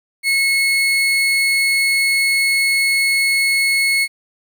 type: tone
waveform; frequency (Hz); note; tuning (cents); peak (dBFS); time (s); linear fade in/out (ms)
35% pulse; 2185; C#7; -26; -12; 0.23-4.08; 50
effects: 9-bit